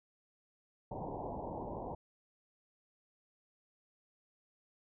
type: low-pass noise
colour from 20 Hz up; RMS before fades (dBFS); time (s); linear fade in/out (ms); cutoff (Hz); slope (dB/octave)
white; -42; 0.91-1.95; 5; 960; 96
effects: none